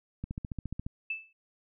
click train, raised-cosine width 5 ms, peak -23 dBFS, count 10, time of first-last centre 0.24-0.865 s, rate 14.4 Hz
sine tone with exponential decay, 2633 Hz, E7, 3 cents flat, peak -28 dBFS, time 1.1-1.33 s, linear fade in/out 5 ms, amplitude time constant 48 ms
effects none

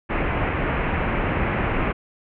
pink low-pass noise, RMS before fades -23 dBFS, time 0.09-1.93 s, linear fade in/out 20 ms, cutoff 2600 Hz, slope 48 dB/octave, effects none

